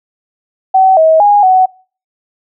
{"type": "tone with pitch steps", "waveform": "sine", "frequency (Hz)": [760, 639, 821, 747], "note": ["F#5", "D#5", "G#5", "F#5"], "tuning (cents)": [46, 46, -20, 16], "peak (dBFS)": -4, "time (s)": [0.74, 1.66], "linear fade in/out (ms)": 10, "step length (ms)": 230, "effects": ["noise-tail reverb RT60 0.4 s tail -24 dB re dry"]}